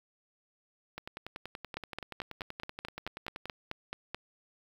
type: two click trains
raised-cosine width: 0.3 ms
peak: -24 / -20 dBFS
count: 27 / 12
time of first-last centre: 0.98-3.456 / 1.77-4.146 s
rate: 10.5 / 4.63 Hz
effects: 8-bit